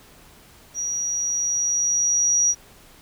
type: tone with level ramp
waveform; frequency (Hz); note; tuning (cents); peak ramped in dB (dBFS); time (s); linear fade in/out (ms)
sine; 5770; F#8; -44; -24 to -15; 0.74-2.55; 50
effects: pink hiss -50 dBFS RMS until 3.01 s